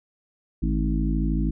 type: harmonic tone with a mistuned harmonic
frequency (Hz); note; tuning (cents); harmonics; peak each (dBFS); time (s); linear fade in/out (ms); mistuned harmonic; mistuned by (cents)
53; G#1; +36; 1 / 3 / 4 / 5 / 6; -23 / -28 / -29 / -30 / -31; 0.62-1.51; 10; 3; -63
effects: none